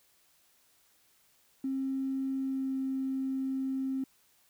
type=tone with pitch glide; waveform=triangle; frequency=267.5 to 265.8 Hz; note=C4 to C4; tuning=+38 to +27 cents; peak=-26 dBFS; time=1.64-4.04 s; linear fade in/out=5 ms; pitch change=-11 cents; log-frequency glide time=2.35-2.76 s; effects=tanh soft clip ceiling -28 dBFS + white hiss -67 dBFS RMS until 4.49 s